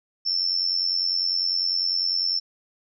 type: tone with amplitude modulation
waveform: sine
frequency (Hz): 5360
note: E8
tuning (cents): +28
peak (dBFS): -18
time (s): 0.25-2.4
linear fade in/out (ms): 20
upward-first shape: sine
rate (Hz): 90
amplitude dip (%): 70
effects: none